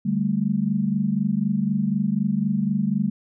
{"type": "chord", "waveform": "sine", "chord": "D suspended fourth", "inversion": "none", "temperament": "equal", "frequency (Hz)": [146.83, 196, 220], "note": ["D3", "G3", "A3"], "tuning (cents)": [0, 0, 0], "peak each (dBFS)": [-28, -22, -24], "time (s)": [0.05, 3.1], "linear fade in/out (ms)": 10, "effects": []}